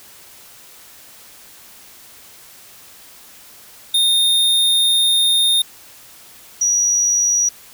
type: tone pair in turn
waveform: square / sine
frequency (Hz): 3661 / 5800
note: A#7 / F#8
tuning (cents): -32 / -35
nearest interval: minor sixth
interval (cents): 797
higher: second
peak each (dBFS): -13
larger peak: neither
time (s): 3.94-5.62 / 6.61-7.49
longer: first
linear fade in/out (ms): 5
effects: white hiss -43 dBFS RMS until 7.73 s